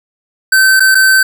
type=tone with dropouts; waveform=square; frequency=1541 Hz; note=G6; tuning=30 cents flat; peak=-6 dBFS; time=0.52-1.23 s; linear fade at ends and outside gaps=5 ms; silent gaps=0.797-0.803 / 0.947-0.951 s; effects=none